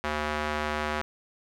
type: tone with band-pass filter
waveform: square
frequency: 75.5 Hz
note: D2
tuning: 48 cents sharp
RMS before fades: -30 dBFS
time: 0.04-1.02 s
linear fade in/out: 0 ms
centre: 1400 Hz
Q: 0.81
effects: none